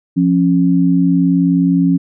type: tone pair together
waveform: sine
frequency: 174.61 / 273.9 Hz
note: F3 / C#4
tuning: 0 / -21 cents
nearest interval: minor sixth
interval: 779 cents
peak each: -12 dBFS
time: 0.16-1.98 s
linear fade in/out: 20 ms
effects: none